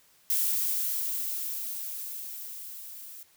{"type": "noise with level ramp", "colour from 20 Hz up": "violet", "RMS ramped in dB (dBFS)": [-26, -45], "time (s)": [0.3, 3.23], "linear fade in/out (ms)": 2, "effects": ["white hiss -62 dBFS RMS until 3.36 s"]}